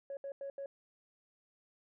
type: tone bursts at uneven times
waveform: sine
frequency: 554 Hz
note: C#5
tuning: 1 cent flat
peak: -38 dBFS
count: 4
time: 0.1-0.17 / 0.24-0.32 / 0.41-0.5 / 0.58-0.66 s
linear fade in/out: 2 ms
effects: tanh soft clip ceiling -36 dBFS